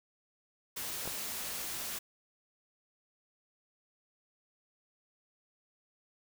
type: noise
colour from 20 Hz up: white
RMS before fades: -39 dBFS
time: 0.76-1.99 s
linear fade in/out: 10 ms
type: clicks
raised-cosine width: 1 ms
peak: -30 / -25 dBFS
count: 2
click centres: 1.056 / 1.076 s
effects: none